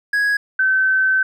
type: tone pair in turn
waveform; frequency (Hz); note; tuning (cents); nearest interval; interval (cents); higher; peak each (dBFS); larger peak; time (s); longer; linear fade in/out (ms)
triangle / sine; 1661.2 / 1535.1; G#6 / G6; 0 / -37; minor second; 137; first; -13; neither; 0.13-0.37 / 0.59-1.23; second; 5
effects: none